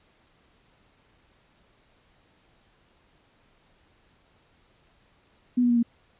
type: tone with pitch steps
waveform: sine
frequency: 246.9 / 242.7 / 238.5 / 234.4 Hz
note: B3 / B3 / A#3 / A#3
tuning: 0 / -30 / +40 / +10 cents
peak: -18 dBFS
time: 5.57-5.83 s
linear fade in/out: 10 ms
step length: 65 ms
effects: pink hiss -63 dBFS RMS until 6.19 s + resampled to 8000 Hz